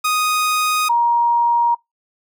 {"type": "tone pair in turn", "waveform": ["sawtooth", "sine"], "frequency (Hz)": [1244.5, 944], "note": ["D#6", "A#5"], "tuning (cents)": [0, 22], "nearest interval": "perfect fourth", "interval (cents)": 478, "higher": "first", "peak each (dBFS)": -12, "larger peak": "neither", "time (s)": [[0.04, 0.89], [0.89, 1.75]], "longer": "second", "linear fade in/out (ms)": 10, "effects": ["noise-tail reverb RT60 0.2 s tail -26 dB re dry"]}